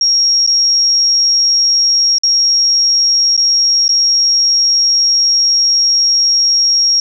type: tone with dropouts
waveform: sine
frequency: 5588 Hz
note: F8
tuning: in tune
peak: -8 dBFS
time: 0.01-7 s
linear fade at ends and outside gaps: 2 ms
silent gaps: 0.465-0.474 / 2.184-2.234 / 3.366-3.376 / 3.881-3.891 s
effects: none